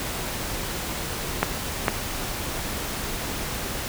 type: clicks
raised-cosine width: 0.5 ms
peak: -3 dBFS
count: 2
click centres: 1.43 / 1.882 s
effects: pink hiss -30 dBFS RMS until 3.88 s